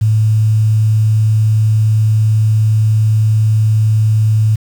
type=tone with quantisation; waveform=sine; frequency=108.7 Hz; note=A2; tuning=21 cents flat; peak=-8 dBFS; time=0.01-4.56 s; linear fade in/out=10 ms; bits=6; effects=none